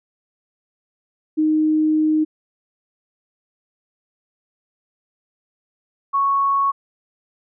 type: tone pair in turn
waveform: sine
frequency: 310 / 1107.7 Hz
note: D#4 / C#6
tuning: -6 / -2 cents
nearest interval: octave + minor seventh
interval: 2204 cents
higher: second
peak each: -14 / -15 dBFS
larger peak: first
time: 1.37-2.25 / 6.13-6.72 s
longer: first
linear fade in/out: 20 ms
effects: none